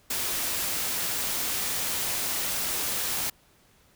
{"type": "noise", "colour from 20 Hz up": "white", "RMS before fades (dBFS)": -29, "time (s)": [0.1, 3.3], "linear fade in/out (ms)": 5, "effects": ["pink hiss -61 dBFS RMS until 3.95 s"]}